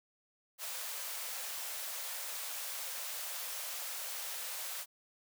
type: high-pass noise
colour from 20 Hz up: white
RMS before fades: -41 dBFS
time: 0.58-4.86 s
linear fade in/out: 50 ms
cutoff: 480 Hz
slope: 96 dB/octave
effects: none